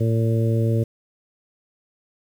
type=harmonic tone; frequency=113.5 Hz; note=A#2; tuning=46 cents flat; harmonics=1 / 2 / 3 / 4 / 5; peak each=-18 / -27 / -28 / -28 / -31 dBFS; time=0-0.84 s; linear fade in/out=10 ms; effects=8-bit